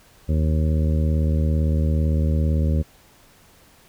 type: harmonic tone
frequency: 77.78 Hz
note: D#2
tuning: in tune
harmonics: 1 / 2 / 3 / 4 / 5 / 6 / 7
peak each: -18 / -24 / -28 / -35 / -37 / -37 / -35 dBFS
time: 0.28-2.83 s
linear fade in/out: 20 ms
effects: pink hiss -53 dBFS RMS until 3.88 s